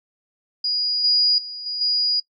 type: tone with level steps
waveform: sine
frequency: 4891 Hz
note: D#8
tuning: 31 cents flat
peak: -20 / -15 / -31 / -25 / -18 dBFS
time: 0.64-2.2 s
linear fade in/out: 5 ms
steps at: 1.04 / 1.38 / 1.66 / 1.81 s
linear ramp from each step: 2 ms
effects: noise-tail reverb RT60 0.1 s tail -21 dB re dry